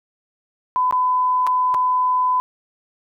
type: tone with dropouts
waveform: sine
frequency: 1006 Hz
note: B5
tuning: 32 cents sharp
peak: -15 dBFS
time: 0.76-2.4 s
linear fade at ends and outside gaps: 0 ms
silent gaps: 0.91-0.925 / 1.467-1.472 / 1.742-1.746 s
effects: none